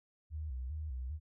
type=tone with vibrato; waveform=sine; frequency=70 Hz; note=C#2; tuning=18 cents sharp; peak=-37 dBFS; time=0.3-1.2 s; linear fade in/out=50 ms; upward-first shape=square; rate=2.5 Hz; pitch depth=170 cents each way; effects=none